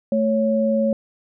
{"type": "tone pair together", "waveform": "sine", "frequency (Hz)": [220, 554.4], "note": ["A3", "C#5"], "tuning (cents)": [0, 0], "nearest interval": "octave + major third", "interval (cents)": 1600, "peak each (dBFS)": -19, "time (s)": [0.12, 0.93], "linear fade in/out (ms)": 2, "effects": []}